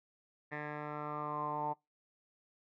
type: tone with low-pass filter sweep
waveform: 10% pulse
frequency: 149.3 Hz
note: D3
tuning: 29 cents sharp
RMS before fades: -39 dBFS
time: 0.51-1.74 s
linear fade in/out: 20 ms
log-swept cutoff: 1800 to 870 Hz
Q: 8.4
effects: noise-tail reverb RT60 0.2 s tail -23 dB re dry